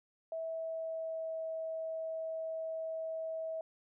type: tone with pitch glide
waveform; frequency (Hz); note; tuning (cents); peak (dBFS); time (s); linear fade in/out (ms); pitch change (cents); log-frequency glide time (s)
sine; 651 to 645.4; E5 to E5; -22 to -37; -36; 0.32-3.61; 2; -15; 0.46-1.44
effects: none